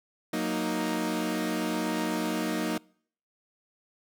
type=chord; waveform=sawtooth; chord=D# minor; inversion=first; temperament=equal; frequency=185 / 233.1 / 311.1 Hz; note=F#3 / A#3 / D#4; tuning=0 / 0 / 0 cents; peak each=-30 / -28 / -27 dBFS; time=0.33-2.78 s; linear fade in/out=5 ms; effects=noise-tail reverb RT60 0.6 s tail -26 dB re dry